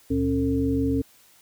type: tone cluster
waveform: sine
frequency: 71.4 / 117.4 / 272 / 449.1 Hz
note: D2 / A#2 / C#4 / A4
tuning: -48 / +13 / -33 / +35 cents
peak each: -29 / -30 / -22 / -29 dBFS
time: 0.1-1.02 s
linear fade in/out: 10 ms
effects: white hiss -56 dBFS RMS until 1.41 s